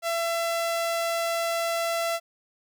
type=tone; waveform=sawtooth; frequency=672 Hz; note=E5; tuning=33 cents sharp; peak=-21 dBFS; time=0.02-2.2 s; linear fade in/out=50 ms; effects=none